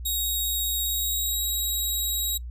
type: tone with pitch glide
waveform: 5% pulse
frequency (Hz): 3779 to 3830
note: A#7 to A#7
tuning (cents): +23 to +46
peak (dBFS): -18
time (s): 0.05-2.38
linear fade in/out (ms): 10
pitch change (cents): +23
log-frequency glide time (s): 0.8-1.44
effects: noise-tail reverb RT60 0.1 s tail -24 dB re dry + added 60 Hz sine -33 dBFS peak until 2.5 s